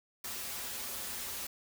white noise with comb filter, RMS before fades -40 dBFS, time 0.24-1.47 s, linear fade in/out 5 ms, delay 6.5 ms, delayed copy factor -0.85, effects none

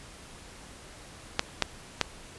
clicks, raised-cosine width 0.2 ms, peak -5 dBFS, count 3, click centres 1.394 / 1.623 / 2.013 s, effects pink hiss -48 dBFS RMS until 2.38 s + resampled to 24000 Hz

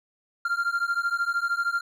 triangle beating tone pair, 1385 / 1398 Hz, F6 / F6, -15 / +1 cents, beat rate 13 Hz, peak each -25 dBFS, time 0.45-1.81 s, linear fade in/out 5 ms, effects none

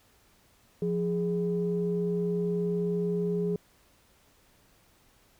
sine tone pair together, 174.61 / 415.3 Hz, F3 / G#4, 0 / 0 cents, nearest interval octave + minor third, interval 1500 cents, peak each -28 / -28 dBFS, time 0.82-3.56 s, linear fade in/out 2 ms, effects tanh soft clip ceiling -18 dBFS + pink hiss -63 dBFS RMS until 5.39 s

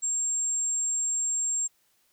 sine tone, 7459 Hz, A#8, in tune, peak -25 dBFS, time 0.02-1.68 s, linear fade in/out 20 ms, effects white hiss -68 dBFS RMS until 2.12 s

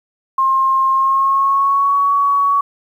sine tone with pitch glide, 1065 to 1124.4 Hz, C6 to C#6, +30 to +24 cents, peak -11 dBFS, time 0.38-2.61 s, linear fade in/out 5 ms, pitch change +94 cents, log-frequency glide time 0.91-1.99 s, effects 8-bit

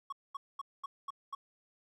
triangle tone bursts, 1108.7 Hz, C#6, in tune, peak -35 dBFS, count 6, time 0.1-1.35 s, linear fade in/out 5 ms, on 25 ms, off 220 ms, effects none

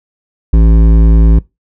sine tone with hard clipping, 55 Hz, A1, in tune, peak -5 dBFS, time 0.53-1.39 s, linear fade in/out 5 ms, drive 12 dB, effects noise-tail reverb RT60 0.2 s tail -21 dB re dry

